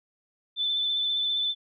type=tone with vibrato; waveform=sine; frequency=3520 Hz; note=A7; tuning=in tune; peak=-24 dBFS; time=0.56-1.55 s; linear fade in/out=50 ms; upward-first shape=triangle; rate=15 Hz; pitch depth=26 cents each way; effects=none